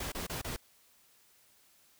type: noise bursts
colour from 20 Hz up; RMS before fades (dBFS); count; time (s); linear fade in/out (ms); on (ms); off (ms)
pink; -38; 4; 0-0.564; 5; 120; 28
effects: white hiss -65 dBFS RMS until 1.99 s